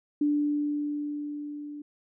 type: tone with level ramp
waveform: sine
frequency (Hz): 293.7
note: D4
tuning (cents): 0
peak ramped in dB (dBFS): -21 to -37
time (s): 0.21-1.82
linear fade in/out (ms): 5
effects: none